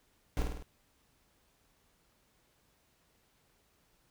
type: noise with echo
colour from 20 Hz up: brown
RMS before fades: -30 dBFS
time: 0.37-0.42 s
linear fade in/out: 0 ms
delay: 51 ms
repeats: 4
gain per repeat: -4 dB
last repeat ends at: 0.624 s
effects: pink hiss -71 dBFS RMS until 4.1 s